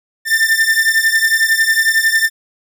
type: beating tone pair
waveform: 45% pulse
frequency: 1785 / 1796 Hz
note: A6 / A6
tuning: +24 / +35 cents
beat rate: 11 Hz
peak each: -14 dBFS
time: 0.25-2.3 s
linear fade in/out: 50 ms
effects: none